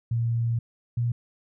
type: tone pair in turn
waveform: sine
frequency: 116.54 / 119.06 Hz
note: A#2 / A#2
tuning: 0 / +37 cents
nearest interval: unison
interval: 37 cents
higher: second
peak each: -22 dBFS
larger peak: neither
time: 0.11-0.59 / 0.97-1.12 s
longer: first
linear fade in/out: 5 ms
effects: none